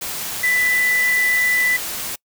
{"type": "tone in noise", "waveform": "sine", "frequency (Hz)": 1988, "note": "B6", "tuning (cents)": 11, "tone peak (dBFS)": -15, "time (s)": [0.43, 1.77], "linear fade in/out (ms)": 10, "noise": "white", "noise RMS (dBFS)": -27, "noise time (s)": [0.01, 2.16], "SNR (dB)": 9, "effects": ["noise-tail reverb RT60 0.1 s tail -26 dB re dry"]}